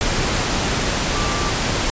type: tone in noise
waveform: sine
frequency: 1174.7 Hz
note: D6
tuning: in tune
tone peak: -27 dBFS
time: 1.15-1.5 s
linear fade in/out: 0 ms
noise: pink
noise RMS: -20 dBFS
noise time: 0.01-1.9 s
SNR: -10 dB
effects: resampled to 16000 Hz